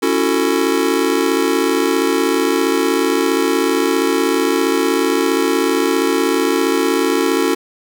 square chord, F# minor seventh, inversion second, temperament just, 277.5 / 333 / 370 / 444 Hz, C#4 / E4 / F#4 / A4, +2 / +18 / 0 / +16 cents, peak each -20 dBFS, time 0.02-7.55 s, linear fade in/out 10 ms, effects none

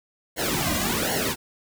pink noise with flanger, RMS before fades -25 dBFS, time 0.36-1.36 s, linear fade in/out 50 ms, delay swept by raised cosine 0.81 to 2.31 ms, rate 1.3 Hz, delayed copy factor -0.95, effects none

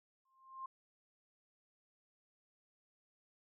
sine tone with exponential growth, 1058 Hz, C6, 19 cents sharp, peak -40 dBFS, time 0.25-0.66 s, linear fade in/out 5 ms, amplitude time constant 89 ms, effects none

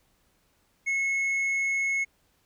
sine tone with tanh clipping, 2183 Hz, C#7, 27 cents flat, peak -25 dBFS, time 0.86-2.05 s, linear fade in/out 20 ms, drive 4 dB, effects pink hiss -68 dBFS RMS until 2.45 s

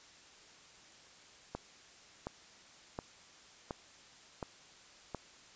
click train, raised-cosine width 1 ms, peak -24 dBFS, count 6, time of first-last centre 1.55-5.147 s, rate 1.39 Hz, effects white hiss -58 dBFS RMS until 5.55 s + resampled to 16000 Hz

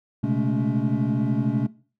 triangle tone cluster, 123.4 / 136.2 / 209.9 / 221.1 / 283.8 Hz, B2 / C#3 / G#3 / A3 / C#4, -1 / -30 / +19 / +9 / +41 cents, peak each -25 dBFS, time 0.23-1.67 s, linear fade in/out 10 ms, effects noise-tail reverb RT60 0.4 s tail -20 dB re dry

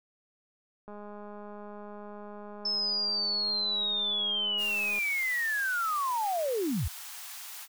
click train, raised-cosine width 1 ms, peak -32 dBFS, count 851, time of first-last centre 0.88-4.986 s, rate 207 Hz
sine linear sweep, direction down, 5274 to 55 Hz, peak -27 dBFS, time 2.65-6.88 s, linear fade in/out 5 ms
white high-pass noise, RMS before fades -43 dBFS, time 4.57-7.68 s, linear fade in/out 50 ms, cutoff 700 Hz, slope 48 dB/octave
effects none

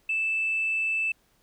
sine tone, 2637 Hz, E7, in tune, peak -23 dBFS, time 0.09-1.12 s, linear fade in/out 5 ms, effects tanh soft clip ceiling -19 dBFS + pink hiss -66 dBFS RMS until 1.42 s

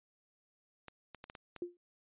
clicks, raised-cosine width 0.3 ms, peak -31 dBFS, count 6, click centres 0.883 / 1.147 / 1.241 / 1.299 / 1.352 / 1.563 s
sine tone with exponential decay, 351 Hz, F4, 9 cents sharp, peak -32 dBFS, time 1.62-1.77 s, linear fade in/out 2 ms, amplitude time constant 31 ms
effects resampled to 8000 Hz

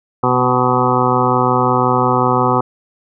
harmonic tone with a mistuned harmonic, 125.6 Hz, B2, 30 cents sharp, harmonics 1 / 2 / 3 / 4 / 6 / 7 / 8 / 9 / 10, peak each -20 / -20 / -20 / -20 / -20 / -20 / -20 / -20 / -20 dBFS, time 0.23-2.61 s, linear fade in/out 5 ms, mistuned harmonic 2, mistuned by -17 cents, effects none

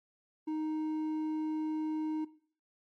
sine tone with hard clipping, 311.1 Hz, D#4, in tune, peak -34 dBFS, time 0.47-2.25 s, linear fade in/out 10 ms, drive 5 dB, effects noise-tail reverb RT60 0.5 s tail -18 dB re dry + AAC 64 kbps

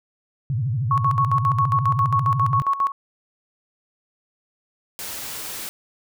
sine tone with vibrato, 122.2 Hz, B2, 18 cents flat, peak -20 dBFS, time 0.5-2.62 s, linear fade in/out 0 ms, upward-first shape sine, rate 13 Hz, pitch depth 270 cents each way
sine tone with tremolo, 1106 Hz, C#6, 4 cents flat, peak -16 dBFS, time 0.91-2.92 s, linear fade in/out 2 ms, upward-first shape square, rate 7.4 Hz, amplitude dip 75%
white noise, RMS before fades -32 dBFS, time 4.99-5.69 s, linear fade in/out 0 ms
effects none

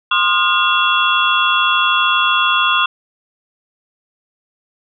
sine tone cluster, 1052 / 1225 / 1422 / 2724 / 3366 Hz, C6 / D#6 / F6 / F7 / G#7, +9 / -27 / +31 / -44 / +23 cents, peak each -18 dBFS, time 0.11-2.86 s, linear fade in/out 5 ms, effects none

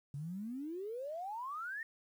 sine exponential sweep, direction up, 135.9 to 1864.7 Hz, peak -39 dBFS, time 0.14-1.83 s, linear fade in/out 2 ms, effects 11-bit

